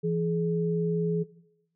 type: tone pair together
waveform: sine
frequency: 167.5 / 422.1 Hz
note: E3 / G#4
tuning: +28 / +28 cents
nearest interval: octave + major third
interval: 1600 cents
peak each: -27 dBFS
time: 0.03-1.24 s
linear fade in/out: 20 ms
effects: noise-tail reverb RT60 0.8 s tail -18 dB re dry